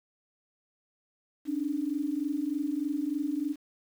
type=tone pair together; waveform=sine; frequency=277.2 / 300.5 Hz; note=C#4 / D4; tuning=0 / +40 cents; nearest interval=minor second; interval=140 cents; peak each=-32 / -30 dBFS; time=1.45-3.56 s; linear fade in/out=50 ms; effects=9-bit